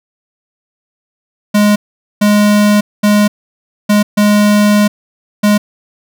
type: tone bursts at uneven times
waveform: square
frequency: 207.7 Hz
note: G#3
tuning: in tune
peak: -7 dBFS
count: 6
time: 1.54-1.76 / 2.21-2.81 / 3.03-3.28 / 3.89-4.03 / 4.17-4.88 / 5.43-5.58 s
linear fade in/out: 10 ms
effects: none